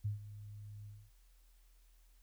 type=tone with ADSR envelope; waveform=sine; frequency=103.83 Hz; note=G#2; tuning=in tune; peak=-32 dBFS; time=0.04-1.11 s; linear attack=15 ms; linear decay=130 ms; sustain=-15 dB; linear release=250 ms; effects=added 41 Hz sine -62 dBFS peak until 2.22 s + white hiss -74 dBFS RMS until 2.22 s